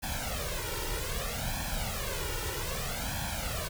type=noise with flanger; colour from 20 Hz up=pink; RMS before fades=-34 dBFS; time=0.02-3.69 s; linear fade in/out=20 ms; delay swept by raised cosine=1.2 to 2.17 ms; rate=0.63 Hz; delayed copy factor=+0.9; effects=none